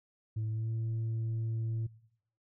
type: tone with pitch glide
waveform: sine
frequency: 109.4 to 112.8 Hz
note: A2 to A2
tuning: -9 to +44 cents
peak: -29 dBFS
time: 0.36-1.87 s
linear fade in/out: 10 ms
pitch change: +53 cents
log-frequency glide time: 0.5-0.7 s
effects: noise-tail reverb RT60 0.7 s tail -21 dB re dry + tanh soft clip ceiling -30 dBFS